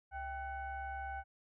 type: tone with frequency modulation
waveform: sine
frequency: 784 Hz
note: G5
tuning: in tune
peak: -39 dBFS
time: 0.11-1.24 s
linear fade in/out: 50 ms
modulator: 716 Hz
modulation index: 1
effects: none